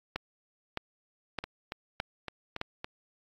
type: two click trains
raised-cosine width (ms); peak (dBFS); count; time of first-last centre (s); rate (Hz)
0.3; -20 / -16; 6 / 5; 1.44-2.844 / 0.16-2.614; 3.56 / 1.63
effects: AAC 64 kbps